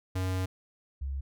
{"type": "tone pair in turn", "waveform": ["square", "sine"], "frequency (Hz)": [93, 68.12], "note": ["F#2", "C#2"], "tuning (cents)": [9, -30], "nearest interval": "perfect fourth", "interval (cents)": 539, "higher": "first", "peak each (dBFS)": [-29, -31], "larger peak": "first", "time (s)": [[0.15, 0.46], [1.01, 1.21]], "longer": "first", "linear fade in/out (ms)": 10, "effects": []}